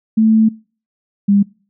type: tone pair in turn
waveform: sine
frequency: 220.3 / 201.1 Hz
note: A3 / G3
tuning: +2 / +44 cents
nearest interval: major second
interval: 158 cents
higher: first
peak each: -8 dBFS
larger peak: neither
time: 0.17-0.49 / 1.28-1.43 s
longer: first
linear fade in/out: 10 ms
effects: noise-tail reverb RT60 0.4 s tail -24 dB re dry